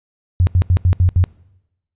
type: tone bursts at uneven times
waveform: sine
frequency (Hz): 89.5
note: F2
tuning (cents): +43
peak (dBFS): -9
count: 6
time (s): 0.4-0.47 / 0.55-0.62 / 0.7-0.77 / 0.85-0.93 / 1-1.09 / 1.16-1.24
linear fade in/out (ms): 0
effects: noise-tail reverb RT60 0.9 s tail -22 dB re dry + resampled to 8000 Hz